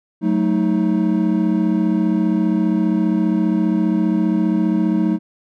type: chord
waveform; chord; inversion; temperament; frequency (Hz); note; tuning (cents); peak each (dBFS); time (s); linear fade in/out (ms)
triangle; D# diminished; first; equal with one note detuned; 185 / 220 / 314.9; F#3 / A3 / D#4; 0 / 0 / +21; -17; 0.21-5.19; 50
effects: none